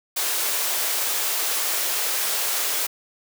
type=high-pass noise; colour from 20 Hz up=white; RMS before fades=-24 dBFS; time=0.16-2.87 s; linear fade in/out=10 ms; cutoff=380 Hz; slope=24 dB/octave; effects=none